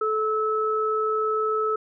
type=tone pair together; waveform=sine; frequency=434.2 / 1301.1 Hz; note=A4 / E6; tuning=-23 / -23 cents; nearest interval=octave + perfect fifth; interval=1900 cents; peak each=-24 dBFS; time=0.01-1.76 s; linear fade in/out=5 ms; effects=none